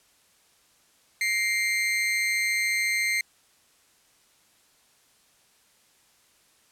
40% pulse tone with amplitude modulation, 2100 Hz, C7, 6 cents sharp, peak -19 dBFS, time 1.21-3.21 s, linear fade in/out 2 ms, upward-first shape sine, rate 214 Hz, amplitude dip 70%, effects white hiss -62 dBFS RMS until 6.71 s + low-pass 11000 Hz 12 dB/octave

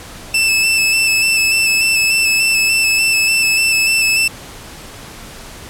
sawtooth tone with vibrato, 2637 Hz, E7, in tune, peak -8 dBFS, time 0.34-4.28 s, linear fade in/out 5 ms, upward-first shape square, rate 3.4 Hz, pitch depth 19 cents each way, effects pink hiss -34 dBFS RMS until 5.69 s + low-pass 12000 Hz 12 dB/octave

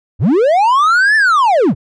triangle linear two-way sweep, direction up then down, 65.41 to 1788 to 85.6 Hz, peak -6 dBFS, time 0.19-1.75 s, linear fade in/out 50 ms, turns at 1.16 s, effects resampled to 22050 Hz

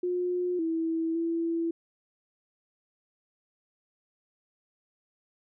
sine tone with pitch steps, 358 / 326.4 / 332.9 Hz, F4 / E4 / E4, +43 / -17 / +17 cents, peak -26 dBFS, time 0.03-1.71 s, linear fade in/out 5 ms, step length 560 ms, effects none

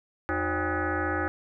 sine tone with frequency modulation, 587.3 Hz, D5, in tune, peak -25 dBFS, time 0.29-1.28 s, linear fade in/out 0 ms, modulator 224 Hz, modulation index 5.1, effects none

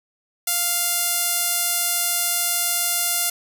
sawtooth tone with band-pass filter, 698.5 Hz, F5, in tune, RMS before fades -22 dBFS, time 0.47-3.3 s, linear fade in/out 5 ms, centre 12000 Hz, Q 1.1, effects none

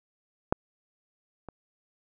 clicks, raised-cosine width 1 ms, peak -8 / -26 dBFS, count 2, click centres 0.525 / 1.487 s, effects none

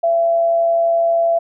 sine tone with amplitude modulation, 673 Hz, E5, 36 cents sharp, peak -11 dBFS, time 0.03-1.39 s, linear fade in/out 10 ms, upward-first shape sine, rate 131 Hz, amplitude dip 25%, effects none

